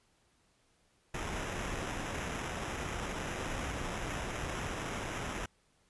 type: noise with sample-and-hold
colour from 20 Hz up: pink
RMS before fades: -38 dBFS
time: 1.14-5.46 s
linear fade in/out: 5 ms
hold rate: 4410 Hz
effects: pink hiss -71 dBFS RMS until 5.89 s + resampled to 24000 Hz